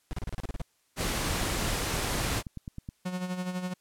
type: noise bursts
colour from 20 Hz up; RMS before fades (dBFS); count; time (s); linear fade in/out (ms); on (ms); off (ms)
brown; -32; 10; 0.11-0.617; 0; 21; 33
type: noise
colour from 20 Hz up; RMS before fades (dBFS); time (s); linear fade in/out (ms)
pink; -30; 0.96-2.43; 50
type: click train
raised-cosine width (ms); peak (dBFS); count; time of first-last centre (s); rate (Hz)
5; -25; 16; 1.31-2.889; 9.5
type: tone with tremolo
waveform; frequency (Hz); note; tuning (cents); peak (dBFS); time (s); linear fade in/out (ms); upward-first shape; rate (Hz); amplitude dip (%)
45% pulse; 181.9; F#3; -29; -29; 3.05-3.74; 10; sine; 12; 60
effects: white hiss -70 dBFS RMS until 3.8 s + low-pass 12000 Hz 12 dB/octave